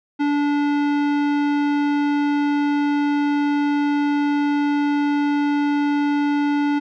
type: tone with tanh clipping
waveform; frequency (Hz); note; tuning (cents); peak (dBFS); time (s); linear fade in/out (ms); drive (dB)
sine; 289.8; D4; -23; -19; 0.19-6.8; 20; 18
effects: none